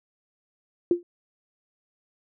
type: tone with exponential decay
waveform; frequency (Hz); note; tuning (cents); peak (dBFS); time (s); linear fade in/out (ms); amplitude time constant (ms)
sine; 348.3; F4; -5; -13; 0.91-1.03; 2; 26
effects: none